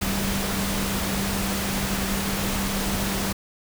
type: tone in noise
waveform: sine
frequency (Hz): 196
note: G3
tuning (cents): 0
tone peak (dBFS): -28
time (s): 0.01-3.33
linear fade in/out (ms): 10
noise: pink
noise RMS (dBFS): -27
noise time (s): 0.01-3.33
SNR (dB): -4
effects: none